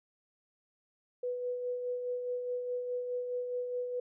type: tone with tremolo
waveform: sine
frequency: 493.9 Hz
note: B4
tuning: in tune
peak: -31 dBFS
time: 1.23-4 s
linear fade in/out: 5 ms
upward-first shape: sine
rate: 4.8 Hz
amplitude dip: 40%
effects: none